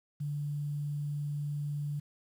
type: tone with quantisation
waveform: sine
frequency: 146.1 Hz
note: D3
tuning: 9 cents flat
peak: -32 dBFS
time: 0.2-2 s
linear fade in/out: 10 ms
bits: 10
effects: none